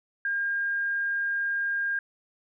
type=tone; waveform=sine; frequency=1611 Hz; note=G6; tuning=47 cents sharp; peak=-25 dBFS; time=0.25-1.99 s; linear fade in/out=2 ms; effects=none